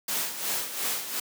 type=noise with tremolo; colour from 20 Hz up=white; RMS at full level=-28 dBFS; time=0.08-1.2 s; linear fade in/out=5 ms; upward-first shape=sine; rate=2.8 Hz; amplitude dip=65%; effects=high-pass 200 Hz 12 dB/octave